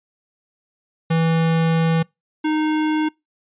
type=tone pair in turn; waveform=square; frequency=163.6 / 308.8 Hz; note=E3 / D#4; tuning=-13 / -13 cents; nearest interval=major seventh; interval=1100 cents; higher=second; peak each=-16 / -18 dBFS; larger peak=first; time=1.1-2.03 / 2.44-3.09 s; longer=first; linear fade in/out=10 ms; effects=noise-tail reverb RT60 0.2 s tail -26 dB re dry + resampled to 8000 Hz